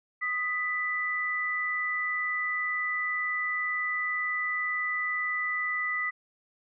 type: tone pair together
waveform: sine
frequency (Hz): 1244 / 1982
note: D#6 / B6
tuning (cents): -1 / +6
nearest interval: minor sixth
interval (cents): 807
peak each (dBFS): -34 / -28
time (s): 0.21-6.11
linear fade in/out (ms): 20
effects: none